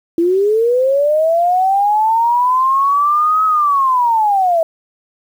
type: linear two-way sweep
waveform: sine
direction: up then down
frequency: 329.6 to 1284 to 640 Hz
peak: -10 dBFS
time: 0.18-4.63 s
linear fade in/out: 2 ms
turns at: 3.45 s
effects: 7-bit